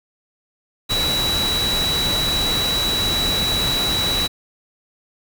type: tone in noise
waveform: sine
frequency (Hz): 3920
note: B7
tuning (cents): -14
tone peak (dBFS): -19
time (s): 0.89-4.28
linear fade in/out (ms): 20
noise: pink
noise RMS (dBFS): -24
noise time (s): 0.89-4.28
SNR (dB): +2
effects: none